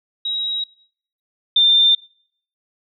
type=tone pair in turn; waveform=sine; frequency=3828 / 3591 Hz; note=A#7 / A7; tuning=+45 / +35 cents; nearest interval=minor second; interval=110 cents; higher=first; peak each=-20 / -10 dBFS; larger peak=second; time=0.25-0.64 / 1.56-1.95 s; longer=neither; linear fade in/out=5 ms; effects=noise-tail reverb RT60 0.6 s tail -22 dB re dry